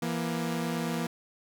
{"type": "tone pair together", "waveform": "sawtooth", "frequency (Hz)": [167.44, 236.8], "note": ["E3", "A#3"], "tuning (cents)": [27, 27], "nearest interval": "tritone", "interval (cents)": 600, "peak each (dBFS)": -28, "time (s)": [0.02, 1.07], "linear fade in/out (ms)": 5, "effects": []}